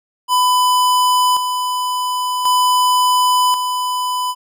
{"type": "tone with tremolo", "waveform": "square", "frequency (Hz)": 1000, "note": "B5", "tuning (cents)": 21, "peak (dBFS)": -12, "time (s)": [0.28, 4.35], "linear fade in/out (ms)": 50, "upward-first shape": "square", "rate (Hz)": 0.46, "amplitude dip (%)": 50, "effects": []}